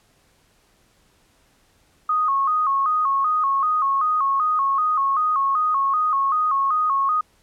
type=tone with vibrato; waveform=sine; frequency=1167 Hz; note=D6; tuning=11 cents flat; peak=-17 dBFS; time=2.09-7.21 s; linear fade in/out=5 ms; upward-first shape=square; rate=2.6 Hz; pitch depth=110 cents each way; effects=pink hiss -60 dBFS RMS until 7.42 s + low-pass 12000 Hz 12 dB/octave